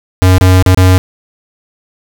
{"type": "tone with dropouts", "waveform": "square", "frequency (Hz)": 92.5, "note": "F#2", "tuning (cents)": 0, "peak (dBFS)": -4, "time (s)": [0.22, 0.98], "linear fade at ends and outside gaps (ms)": 0, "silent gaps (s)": [[0.382, 0.411], [0.625, 0.662], [0.746, 0.774]], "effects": []}